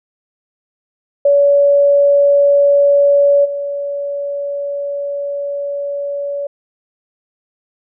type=tone with level steps; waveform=sine; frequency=568 Hz; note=C#5; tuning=42 cents sharp; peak=-7 / -18 dBFS; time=1.25-6.47 s; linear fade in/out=5 ms; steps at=3.44 s; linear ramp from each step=20 ms; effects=none